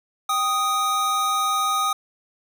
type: tone pair together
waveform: square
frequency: 783.3 / 1244.5 Hz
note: G5 / D#6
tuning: -2 / 0 cents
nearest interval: minor sixth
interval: 802 cents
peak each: -29 / -21 dBFS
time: 0.29-1.93 s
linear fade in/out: 5 ms
effects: none

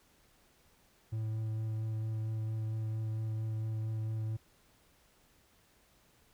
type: tone with vibrato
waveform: triangle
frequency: 110 Hz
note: A2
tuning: in tune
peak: -31 dBFS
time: 1.12-4.37 s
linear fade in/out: 10 ms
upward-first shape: sine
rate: 4.4 Hz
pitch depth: 11 cents each way
effects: pink hiss -67 dBFS RMS until 6.33 s

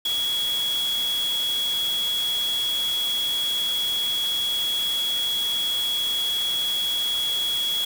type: tone in noise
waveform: sine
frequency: 3342 Hz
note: G#7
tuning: 10 cents sharp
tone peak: -22 dBFS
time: 0.05-7.85 s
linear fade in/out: 5 ms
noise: white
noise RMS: -34 dBFS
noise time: 0.05-7.85 s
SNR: +9 dB
effects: none

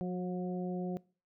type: harmonic tone with a mistuned harmonic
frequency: 180.4 Hz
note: F#3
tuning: 44 cents flat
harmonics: 1 / 2 / 3 / 4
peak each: -34 / -40 / -44 / -46 dBFS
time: 0.01-0.97 s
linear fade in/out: 0 ms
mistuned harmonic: 2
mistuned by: +15 cents
effects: noise-tail reverb RT60 0.4 s tail -24 dB re dry

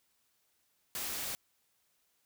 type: noise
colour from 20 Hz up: white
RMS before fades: -38 dBFS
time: 0.95-1.35 s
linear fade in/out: 0 ms
effects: white hiss -75 dBFS RMS until 2.25 s

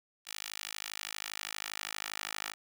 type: tone with high-pass filter sweep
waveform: 10% pulse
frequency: 52.5 Hz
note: G#1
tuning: 19 cents sharp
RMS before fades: -41 dBFS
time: 0.25-2.55 s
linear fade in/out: 50 ms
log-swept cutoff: 2800 to 1500 Hz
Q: 0.8
effects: none

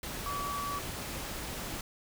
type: tone in noise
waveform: sine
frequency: 1143 Hz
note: D6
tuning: 47 cents flat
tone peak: -34 dBFS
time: 0.26-0.79 s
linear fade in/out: 2 ms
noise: pink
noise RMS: -39 dBFS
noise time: 0.03-1.81 s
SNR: +2 dB
effects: none

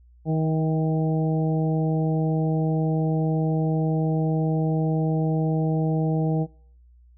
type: harmonic tone with a mistuned harmonic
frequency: 158.1 Hz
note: D#3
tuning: 28 cents sharp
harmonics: 1 / 2 / 3 / 4 / 5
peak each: -21 / -28 / -31 / -34 / -35 dBFS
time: 0.25-6.47 s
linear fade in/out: 50 ms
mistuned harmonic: 4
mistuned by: +18 cents
effects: noise-tail reverb RT60 0.6 s tail -24 dB re dry + added 60 Hz sine -50 dBFS peak until 7.17 s

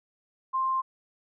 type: tone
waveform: sine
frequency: 1052 Hz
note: C6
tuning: 9 cents sharp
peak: -24 dBFS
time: 0.53-0.82 s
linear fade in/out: 20 ms
effects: none

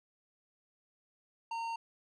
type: tone with tanh clipping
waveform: sine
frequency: 917 Hz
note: A#5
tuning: 29 cents flat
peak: -37 dBFS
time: 1.51-1.76 s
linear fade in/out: 5 ms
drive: 12 dB
effects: none

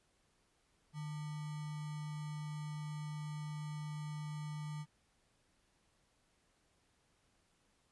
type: tone with sample-and-hold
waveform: sine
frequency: 151.4 Hz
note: D#3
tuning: 47 cents flat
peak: -40 dBFS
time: 0.93-4.86 s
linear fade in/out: 50 ms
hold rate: 1050 Hz
effects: pink hiss -75 dBFS RMS until 7.91 s + resampled to 24000 Hz

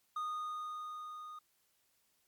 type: tone with level ramp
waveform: triangle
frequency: 1233 Hz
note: D#6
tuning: 16 cents flat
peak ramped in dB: -33 to -44 dBFS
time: 0.16-1.39 s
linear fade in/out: 5 ms
effects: white hiss -75 dBFS RMS until 2.27 s + MP3 96 kbps

